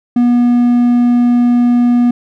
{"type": "tone", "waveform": "triangle", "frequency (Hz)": 242, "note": "B3", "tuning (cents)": -35, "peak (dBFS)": -5, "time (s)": [0.16, 2.11], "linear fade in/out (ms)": 5, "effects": []}